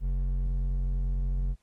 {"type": "tone with hard clipping", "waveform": "sine", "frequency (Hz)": 45.48, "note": "F#1", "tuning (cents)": -29, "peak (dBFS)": -27, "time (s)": [0, 1.56], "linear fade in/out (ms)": 50, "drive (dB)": 7, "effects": ["pink hiss -72 dBFS RMS until 1.62 s", "Opus 32 kbps"]}